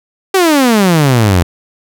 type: exponential sweep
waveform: sawtooth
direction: down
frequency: 394.5 to 82.41 Hz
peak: -3 dBFS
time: 0.34-1.43 s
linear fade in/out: 5 ms
effects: none